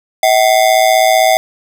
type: ring-modulated tone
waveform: square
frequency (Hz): 700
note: F5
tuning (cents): +4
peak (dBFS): -5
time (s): 0.23-1.37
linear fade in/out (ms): 0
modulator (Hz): 57.8
effects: none